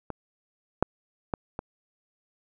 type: clicks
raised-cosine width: 1 ms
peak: -19 / -6 / -13 / -18 dBFS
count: 4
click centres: 0.103 / 0.826 / 1.338 / 1.591 s
effects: none